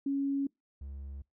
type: tone pair in turn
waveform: sine / triangle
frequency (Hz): 277.2 / 69.3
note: C#4 / C#2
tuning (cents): 0 / 0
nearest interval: 2 octaves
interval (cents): 2400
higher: first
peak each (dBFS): -28 / -38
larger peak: first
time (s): 0.06-0.47 / 0.81-1.22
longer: neither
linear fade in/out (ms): 5
effects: noise-tail reverb RT60 0.2 s tail -26 dB re dry